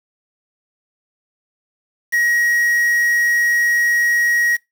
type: tone with quantisation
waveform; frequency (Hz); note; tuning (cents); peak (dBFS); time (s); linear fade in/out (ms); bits
triangle; 1896; A#6; +29; -12; 2.12-4.57; 20; 5
effects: noise-tail reverb RT60 0.2 s tail -24 dB re dry